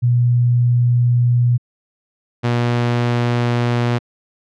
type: tone pair in turn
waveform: sine / sawtooth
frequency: 121.4 / 120.21 Hz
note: B2 / B2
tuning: -29 / -46 cents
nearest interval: unison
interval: 17 cents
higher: first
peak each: -11 dBFS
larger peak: neither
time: 0.02-1.58 / 2.43-3.99 s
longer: neither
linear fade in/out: 20 ms
effects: low-pass 4000 Hz 12 dB/octave